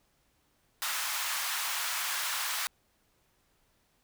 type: high-pass noise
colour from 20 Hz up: pink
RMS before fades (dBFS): -33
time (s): 0.82-2.67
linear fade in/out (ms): 0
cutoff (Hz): 980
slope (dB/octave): 24
effects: pink hiss -71 dBFS RMS until 4.03 s